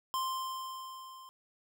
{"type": "tone with level ramp", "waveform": "square", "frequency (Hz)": 1046.5, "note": "C6", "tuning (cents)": 0, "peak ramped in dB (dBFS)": [-31, -50], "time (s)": [0.14, 1.29], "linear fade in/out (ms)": 0, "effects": []}